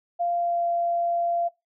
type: tone with pitch glide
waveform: sine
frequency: 694 to 688 Hz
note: F5 to F5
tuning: -11 to -26 cents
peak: -22 dBFS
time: 0.19-1.49 s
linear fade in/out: 20 ms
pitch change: -15 cents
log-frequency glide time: 0.32-0.65 s
effects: noise-tail reverb RT60 0.2 s tail -19 dB re dry